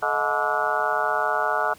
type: harmonic tone with a mistuned harmonic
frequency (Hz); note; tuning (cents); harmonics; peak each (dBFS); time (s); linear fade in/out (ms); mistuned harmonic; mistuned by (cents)
144.9; D3; -23; 3 / 4 / 5 / 6 / 7 / 8 / 9 / 10; -33 / -28 / -28 / -28 / -33 / -29 / -29 / -27; 0.02-1.74; 10; 4; +130
effects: pink hiss -50 dBFS RMS until 1.78 s + high-pass 80 Hz 12 dB/octave